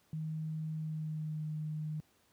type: tone with pitch glide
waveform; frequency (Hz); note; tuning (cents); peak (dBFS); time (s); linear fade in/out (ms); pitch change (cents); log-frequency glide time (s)
sine; 157.1 to 154.04; D#3 to D#3; +17 to -17; -35; 0.13-2; 0; -34; 0.71-1.45
effects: pink hiss -70 dBFS RMS until 2.32 s + high-pass 80 Hz 12 dB/octave